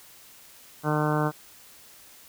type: harmonic tone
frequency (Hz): 151.4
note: D#3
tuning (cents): -47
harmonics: 1 / 2 / 3 / 4 / 5 / 6 / 7 / 8 / 9 / 10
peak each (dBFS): -26 / -29 / -31 / -32 / -33 / -34 / -34 / -35 / -36 / -36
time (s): 0.83-1.32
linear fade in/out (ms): 50
effects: white hiss -51 dBFS RMS until 2.28 s